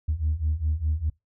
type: beating tone pair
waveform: sine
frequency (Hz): 74.7 / 79.6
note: D2 / D#2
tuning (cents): +30 / +40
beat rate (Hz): 4.9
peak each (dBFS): -26 / -24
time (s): 0.08-1.1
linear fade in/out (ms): 10
effects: noise-tail reverb RT60 0.2 s tail -25 dB re dry + tanh soft clip ceiling -17 dBFS